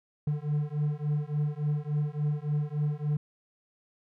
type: beating tone pair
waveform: triangle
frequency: 146.83 / 150.33 Hz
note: D3 / D3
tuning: 0 / +41 cents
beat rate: 3.5 Hz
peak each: -28 dBFS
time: 0.27-3.17 s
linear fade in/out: 5 ms
effects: none